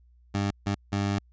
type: tone bursts at uneven times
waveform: 20% pulse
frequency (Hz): 100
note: G2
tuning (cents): +35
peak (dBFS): -20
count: 3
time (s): 0.34-0.51 / 0.66-0.75 / 0.92-1.19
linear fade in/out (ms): 10
effects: added 60 Hz sine -55 dBFS peak until 1.32 s + resampled to 16000 Hz